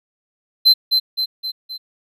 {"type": "tone with echo", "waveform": "triangle", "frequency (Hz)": 4084, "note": "C8", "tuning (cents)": -43, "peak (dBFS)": -6, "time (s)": [0.65, 0.74], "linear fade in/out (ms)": 20, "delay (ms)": 260, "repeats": 4, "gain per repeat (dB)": -5, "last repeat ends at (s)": 1.78, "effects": []}